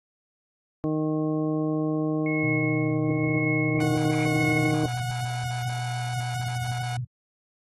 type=harmonic tone; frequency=154.9 Hz; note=D#3; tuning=7 cents flat; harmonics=1 / 2 / 3 / 4 / 5 / 7; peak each=-29 / -25 / -32 / -35 / -42 / -41 dBFS; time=0.84-4.86 s; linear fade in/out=0 ms
type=tone with tremolo; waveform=sine; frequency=2181 Hz; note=C#7; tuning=29 cents flat; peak=-26 dBFS; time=2.26-4.71 s; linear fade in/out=2 ms; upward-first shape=triangle; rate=1 Hz; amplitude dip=95%
type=tone with pitch glide; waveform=sine; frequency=123.6 to 122.32 Hz; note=B2 to B2; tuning=+2 to -16 cents; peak=-28 dBFS; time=2.43-7.05 s; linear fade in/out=10 ms; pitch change=-18 cents; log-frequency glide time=2.75-5.78 s
type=tone with vibrato; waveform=sawtooth; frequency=733 Hz; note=F#5; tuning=16 cents flat; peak=-29 dBFS; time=3.8-6.97 s; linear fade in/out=5 ms; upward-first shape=square; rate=7 Hz; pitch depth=10 cents each way
effects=AAC 32 kbps